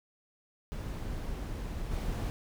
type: noise with level steps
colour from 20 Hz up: brown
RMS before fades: -37 / -33 dBFS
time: 0.72-2.3 s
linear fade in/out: 0 ms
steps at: 1.91 s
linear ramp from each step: 10 ms
effects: none